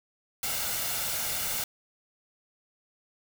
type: noise with comb filter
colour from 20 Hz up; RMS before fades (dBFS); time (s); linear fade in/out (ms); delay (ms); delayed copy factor
white; -31; 0.43-1.64; 2; 1.4; +0.5
effects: none